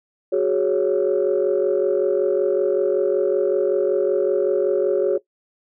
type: chord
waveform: sine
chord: F# suspended second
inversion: none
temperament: equal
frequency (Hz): 370 / 415.3 / 554.4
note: F#4 / G#4 / C#5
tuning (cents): 0 / 0 / 0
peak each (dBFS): -19 / -20 / -20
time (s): 0.32-5.18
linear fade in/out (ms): 10
effects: noise-tail reverb RT60 0.1 s tail -18 dB re dry + tanh soft clip ceiling -10 dBFS